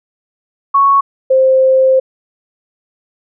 sine tone pair in turn, 1108.7 / 524.8 Hz, C#6 / C5, 0 / +5 cents, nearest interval octave + minor second, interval 1295 cents, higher first, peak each -6 dBFS, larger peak neither, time 0.74-1.01 / 1.3-2 s, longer second, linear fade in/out 10 ms, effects none

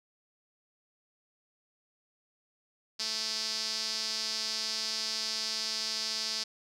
sawtooth tone with band-pass filter, 220.3 Hz, A3, 2 cents sharp, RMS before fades -34 dBFS, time 2.99-6.44 s, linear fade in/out 10 ms, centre 4900 Hz, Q 5.3, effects none

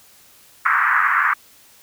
pink band-pass noise, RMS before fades -17 dBFS, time 0.65-1.34 s, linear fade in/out 10 ms, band 1100 to 1900 Hz, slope 48 dB/octave, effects white hiss -50 dBFS RMS until 1.82 s

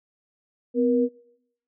sine tone pair together, 252.6 / 476.8 Hz, B3 / A#4, +39 / +39 cents, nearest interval major seventh, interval 1100 cents, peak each -21 / -21 dBFS, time 0.74-1.09 s, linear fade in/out 50 ms, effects noise-tail reverb RT60 0.8 s tail -24 dB re dry

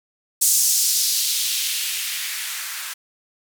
violet noise with band-pass filter sweep, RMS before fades -22 dBFS, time 0.41-2.94 s, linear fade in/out 10 ms, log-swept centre 7100 to 1300 Hz, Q 1.5, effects none

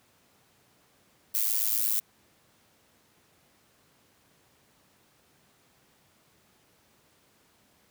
violet noise with amplitude modulation, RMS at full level -23 dBFS, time 1.34-2 s, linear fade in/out 10 ms, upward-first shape sine, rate 108 Hz, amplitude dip 95%, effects pink hiss -64 dBFS RMS until 7.9 s + high-pass 100 Hz 12 dB/octave

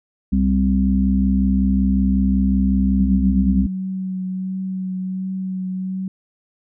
harmonic tone, 65.41 Hz, C2, in tune, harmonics 1 / 3 / 4, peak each -19 / -16 / -22 dBFS, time 0.32-3.67 s, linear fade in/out 10 ms
sine tone with vibrato, 187.4 Hz, F#3, 22 cents sharp, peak -22 dBFS, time 3-6.08 s, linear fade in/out 2 ms, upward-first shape triangle, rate 1.4 Hz, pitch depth 18 cents each way
effects none

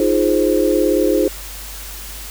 sine chord, F minor seventh, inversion third, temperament equal, 311.1 / 349.2 / 415.3 / 523.3 Hz, Eb4 / F4 / Ab4 / C5, 0 / 0 / 0 / 0 cents, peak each -18 dBFS, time 0-1.28 s, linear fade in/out 2 ms, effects added 50 Hz sine -33 dBFS peak until 2.3 s + white hiss -33 dBFS RMS until 2.3 s

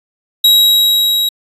45% pulse tone with level ramp, 3840 Hz, B7, 49 cents flat, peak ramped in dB -5 to -12 dBFS, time 0.44-1.29 s, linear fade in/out 5 ms, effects resampled to 32000 Hz

